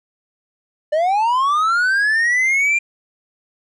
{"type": "linear sweep", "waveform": "triangle", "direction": "up", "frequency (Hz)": [587.3, 2400], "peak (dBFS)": -12, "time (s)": [0.92, 2.79], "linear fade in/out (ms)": 10, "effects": ["resampled to 24000 Hz"]}